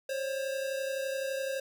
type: tone pair together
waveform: square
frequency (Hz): 534 / 565.8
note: C5 / C#5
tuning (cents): +35 / +35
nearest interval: minor second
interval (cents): 100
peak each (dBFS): -33 / -40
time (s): 0.09-1.6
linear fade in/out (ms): 5
effects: none